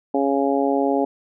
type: harmonic tone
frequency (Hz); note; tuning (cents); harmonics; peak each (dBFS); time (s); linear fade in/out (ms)
138.59; C#3; 0; 2 / 3 / 4 / 5 / 6; -21 / -23 / -24 / -25 / -26; 0.14-1.05; 5
effects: none